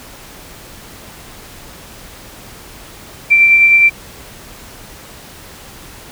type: tone with tremolo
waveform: sine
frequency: 2349 Hz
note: D7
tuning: in tune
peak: -4 dBFS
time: 3.3-3.9 s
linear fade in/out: 20 ms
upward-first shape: sine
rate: 9.6 Hz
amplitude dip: 30%
effects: pink hiss -36 dBFS RMS until 6.11 s

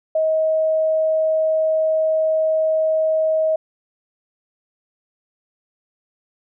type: tone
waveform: sine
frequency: 633 Hz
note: D#5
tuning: 30 cents sharp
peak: -15 dBFS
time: 0.15-3.56 s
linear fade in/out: 5 ms
effects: none

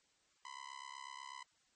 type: tone with amplitude modulation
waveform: sawtooth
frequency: 1007 Hz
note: B5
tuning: 33 cents sharp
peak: -40 dBFS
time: 0.45-1.43 s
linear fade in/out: 2 ms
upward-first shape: sine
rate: 68.1 Hz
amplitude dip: 100%
effects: white hiss -74 dBFS RMS until 1.75 s + MP3 32 kbps

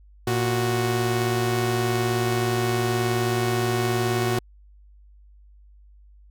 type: tone pair together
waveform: sawtooth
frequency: 116.54 / 368.6 Hz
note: A#2 / F#4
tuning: 0 / -7 cents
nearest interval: octave + minor sixth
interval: 1993 cents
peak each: -20 dBFS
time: 0.27-4.39 s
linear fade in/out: 5 ms
effects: added 50 Hz sine -48 dBFS peak until 6.3 s

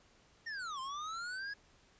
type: linear two-way sweep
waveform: square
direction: down then up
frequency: 1864.7 to 1032 to 1678 Hz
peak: -40 dBFS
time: 0.46-1.54 s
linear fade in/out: 10 ms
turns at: 0.8 s
effects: pink hiss -66 dBFS RMS until 1.99 s + resampled to 16000 Hz

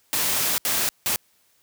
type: noise bursts at uneven times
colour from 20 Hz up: white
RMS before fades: -23 dBFS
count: 3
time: 0.13-0.58 / 0.65-0.89 / 1.06-1.16 s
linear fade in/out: 0 ms
effects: white hiss -63 dBFS RMS until 1.62 s + high-pass 60 Hz 12 dB/octave

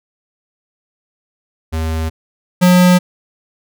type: tone pair in turn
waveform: square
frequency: 80.2 / 180.04 Hz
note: E2 / F#3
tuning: -47 / -47 cents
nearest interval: octave + major second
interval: 1400 cents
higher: second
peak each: -17 / -7 dBFS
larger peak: second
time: 1.72-2.1 / 2.61-2.99 s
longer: neither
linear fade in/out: 20 ms
effects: none

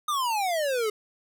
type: exponential sweep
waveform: square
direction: down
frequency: 1244.5 to 415.3 Hz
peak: -25 dBFS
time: 0.08-0.9 s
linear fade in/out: 5 ms
effects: none

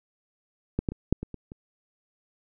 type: clicks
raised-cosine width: 3 ms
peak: -12 / -13 / -23 / -7 / -20 / -24 / -28 dBFS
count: 7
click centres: 0.79 / 0.888 / 0.92 / 1.126 / 1.23 / 1.343 / 1.519 s
effects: none

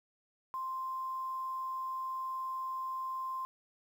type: tone with quantisation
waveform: sine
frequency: 1046.5 Hz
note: C6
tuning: in tune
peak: -35 dBFS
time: 0.54-3.45 s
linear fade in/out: 0 ms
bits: 10
effects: none

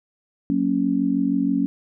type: chord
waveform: sine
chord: F# major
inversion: none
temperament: just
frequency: 185 / 231.2 / 277.5 Hz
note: F#3 / A#3 / C#4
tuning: 0 / -14 / +2 cents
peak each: -25 / -24 / -20 dBFS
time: 0.5-1.66 s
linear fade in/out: 0 ms
effects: none

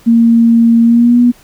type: tone with pitch glide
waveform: sine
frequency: 231.2 to 242.6 Hz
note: A#3 to B3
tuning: -14 to -31 cents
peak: -4 dBFS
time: 0.06-1.32 s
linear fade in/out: 20 ms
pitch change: +83 cents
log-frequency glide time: 0.83-1.2 s
effects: pink hiss -44 dBFS RMS until 1.43 s

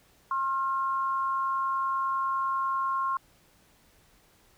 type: tone pair together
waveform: sine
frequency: 1070 / 1379.8 Hz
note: C6 / F6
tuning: +38 / -21 cents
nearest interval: major third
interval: 441 cents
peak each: -26 / -35 dBFS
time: 0.31-3.17 s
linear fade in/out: 2 ms
effects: pink hiss -62 dBFS RMS until 4.57 s

